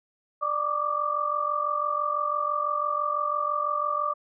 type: tone cluster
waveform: sine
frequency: 594 / 1156 / 1202 Hz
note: D5 / D6 / D6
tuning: +20 / -28 / +40 cents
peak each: -33 / -27 / -28 dBFS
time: 0.41-4.14 s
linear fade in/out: 20 ms
effects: none